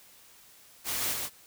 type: noise with echo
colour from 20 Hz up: white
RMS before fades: -32 dBFS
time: 0.84-1.16 s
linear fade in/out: 50 ms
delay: 140 ms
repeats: 1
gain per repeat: -2 dB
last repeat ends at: 1.3 s
effects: white hiss -56 dBFS RMS until 1.46 s